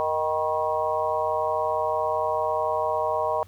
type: harmonic tone with a mistuned harmonic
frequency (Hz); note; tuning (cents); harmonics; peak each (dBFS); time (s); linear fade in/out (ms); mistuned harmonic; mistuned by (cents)
155.56; D#3; 0; 3 / 4 / 5 / 6 / 7; -31 / -26 / -30 / -28 / -31; 0-3.43; 0; 6; +53
effects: added 94 Hz sine -46 dBFS peak until 3.47 s + pink hiss -57 dBFS RMS until 3.47 s